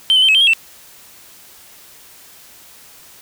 sine tone with pitch steps, 3109 / 3024 / 3114 / 2572 / 3149 / 3269 / 2678 Hz, G7 / F#7 / G7 / E7 / G7 / G#7 / E7, -15 / +37 / -12 / -43 / +7 / -28 / +27 cents, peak -7 dBFS, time 0.1-0.534 s, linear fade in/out 0 ms, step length 62 ms, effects tanh soft clip ceiling -6 dBFS + white hiss -43 dBFS RMS until 3.21 s

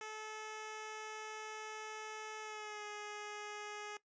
10% pulse tone with pitch glide, 433.1 to 417.6 Hz, A4 to G#4, -27 to +10 cents, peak -36 dBFS, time 0.01-3.97 s, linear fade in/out 2 ms, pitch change -63 cents, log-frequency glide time 2.41-2.85 s, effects noise-tail reverb RT60 0.1 s tail -17 dB re dry + resampled to 16000 Hz

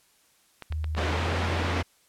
clicks, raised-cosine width 0.3 ms, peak -22 dBFS, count 7, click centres 0.623 / 0.724 / 0.843 / 0.95 / 0.986 / 1.083 / 1.127 s
sine tone with pitch glide, 77.8 to 85.83 Hz, D#2 to F2, 0 to -30 cents, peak -27 dBFS, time 0.7-1.83 s, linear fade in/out 10 ms, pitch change +170 cents, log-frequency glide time 0.95-1.32 s
pink band-pass noise, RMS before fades -30 dBFS, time 0.96-1.83 s, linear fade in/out 20 ms, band 180 to 2900 Hz, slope 12 dB/octave
effects white hiss -63 dBFS RMS until 2.08 s + low-pass 12000 Hz 12 dB/octave

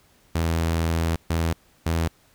sawtooth tone bursts at uneven times, 82.41 Hz, E2, in tune, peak -17 dBFS, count 3, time 0.35-1.16 / 1.3-1.53 / 1.86-2.08 s, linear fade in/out 5 ms, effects pink hiss -59 dBFS RMS until 2.34 s

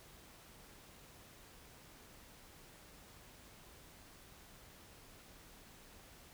silence, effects pink hiss -59 dBFS RMS until 6.33 s

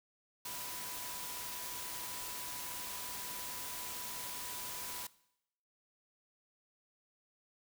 sine tone in noise, 987 Hz, B5, 1 cent flat, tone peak -51 dBFS, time 0.45-5.07 s, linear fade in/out 5 ms, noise white, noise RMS -43 dBFS, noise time 0.45-5.07 s, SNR -11 dB, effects noise-tail reverb RT60 0.8 s tail -20 dB re dry

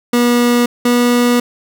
30% pulse tone pair in turn, 241.2 / 242.6 Hz, B3 / B3, -41 / -31 cents, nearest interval unison, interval 10 cents, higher second, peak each -7 dBFS, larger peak neither, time 0.13-0.66 / 0.85-1.4 s, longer second, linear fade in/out 5 ms, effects none

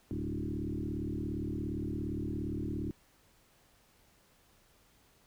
sine tone with frequency modulation, 199.4 Hz, G3, 30 cents sharp, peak -33 dBFS, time 0.11-2.91 s, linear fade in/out 0 ms, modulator 37.3 Hz, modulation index 4, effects pink hiss -66 dBFS RMS until 5.26 s

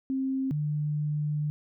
sine tone pair in turn, 265.7 / 149.42 Hz, C4 / D3, +27 / +30 cents, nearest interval minor seventh, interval 997 cents, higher first, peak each -26 dBFS, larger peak neither, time 0.1-0.51 / 0.51-1.5 s, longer second, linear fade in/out 0 ms, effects none

